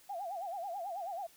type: tone with vibrato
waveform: sine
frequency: 739 Hz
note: F#5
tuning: 2 cents flat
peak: -37 dBFS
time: 0.09-1.27 s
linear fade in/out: 10 ms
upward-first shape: sine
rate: 9.2 Hz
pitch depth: 180 cents each way
effects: white hiss -62 dBFS RMS until 1.36 s